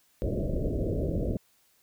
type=low-pass noise; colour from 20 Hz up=pink; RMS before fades=-29 dBFS; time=0.22-1.37 s; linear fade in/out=0 ms; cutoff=630 Hz; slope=96 dB/octave; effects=white hiss -66 dBFS RMS until 1.82 s